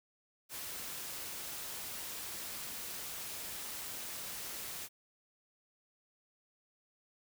white noise, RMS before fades -43 dBFS, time 0.49-4.89 s, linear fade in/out 50 ms, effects none

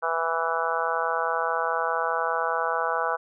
harmonic tone, 164.81 Hz, E3, in tune, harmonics 3 / 4 / 5 / 6 / 7 / 8 / 9, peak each -31 / -31 / -31 / -31 / -31 / -31 / -31 dBFS, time 0.02-3.17 s, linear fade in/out 20 ms, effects none

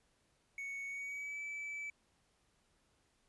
triangle tone with pitch glide, 2221 to 2307 Hz, C#7 to D7, +3 to -31 cents, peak -39 dBFS, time 0.58-1.9 s, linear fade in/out 2 ms, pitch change +66 cents, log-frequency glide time 0.87-1.4 s, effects pink hiss -75 dBFS RMS until 3.28 s + resampled to 24000 Hz

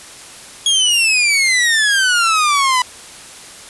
sawtooth exponential sweep, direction down, 3322 to 986 Hz, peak -8 dBFS, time 0.66-2.82 s, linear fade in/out 2 ms, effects white hiss -36 dBFS RMS until 3.69 s + resampled to 24000 Hz

